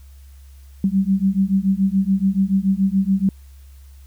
sine beating tone pair, 190 / 197 Hz, F#3 / G3, +46 / +9 cents, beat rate 7 Hz, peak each -18 dBFS, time 0.84-3.29 s, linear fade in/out 2 ms, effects added 68 Hz sine -40 dBFS peak until 4.06 s + white hiss -57 dBFS RMS until 4.06 s

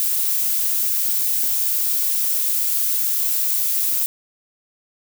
violet noise, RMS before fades -20 dBFS, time 0-4.06 s, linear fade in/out 0 ms, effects none

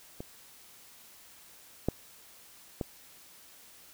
clicks, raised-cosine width 2 ms, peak -25 / -13 / -18 dBFS, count 3, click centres 0.205 / 1.886 / 2.812 s, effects white hiss -55 dBFS RMS until 3.93 s

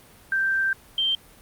sine tone pair in turn, 1568 / 3142 Hz, G6 / G7, 0 / +3 cents, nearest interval octave, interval 1203 cents, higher second, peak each -20 dBFS, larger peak neither, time 0.32-0.73 / 0.98-1.15 s, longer first, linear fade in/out 2 ms, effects pink hiss -51 dBFS RMS until 1.41 s + Opus 32 kbps

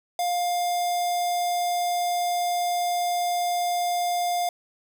square tone with notch filter, 705 Hz, F5, 16 cents sharp, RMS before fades -25 dBFS, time 0.19-4.49 s, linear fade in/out 2 ms, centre 1700 Hz, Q 0.93, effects none

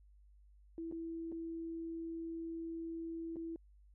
sine tone with dropouts, 330 Hz, E4, 2 cents sharp, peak -40 dBFS, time 0.78-3.56 s, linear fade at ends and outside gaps 1 ms, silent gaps 0.914-0.923 / 1.318-1.323 / 3.359-3.366 s, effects added 50 Hz sine -60 dBFS peak until 3.94 s

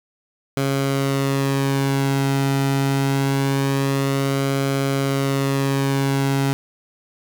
sawtooth tone with flanger, 137.2 Hz, C#3, 17 cents flat, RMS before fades -20 dBFS, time 0.57-6.53 s, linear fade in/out 0 ms, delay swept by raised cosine 1.1 to 1.8 ms, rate 0.24 Hz, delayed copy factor -0.55, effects none

